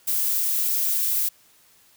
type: noise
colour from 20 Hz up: violet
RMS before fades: -23 dBFS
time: 0.07-1.29 s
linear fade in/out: 10 ms
effects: white hiss -57 dBFS RMS until 1.96 s